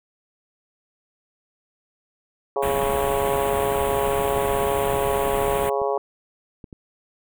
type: harmonic tone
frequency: 138.59 Hz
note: C#3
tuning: in tune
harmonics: 3 / 4 / 5 / 6 / 7 / 8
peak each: -24 / -26 / -28 / -30 / -31 / -32 dBFS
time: 2.56-5.98 s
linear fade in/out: 2 ms
type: band-stop noise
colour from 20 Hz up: pink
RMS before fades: -29 dBFS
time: 2.62-5.7 s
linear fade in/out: 10 ms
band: 3400 to 7800 Hz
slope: 48 dB/octave
type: clicks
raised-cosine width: 3 ms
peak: -26 dBFS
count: 5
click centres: 4.262 / 4.379 / 5.817 / 6.642 / 6.728 s
effects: none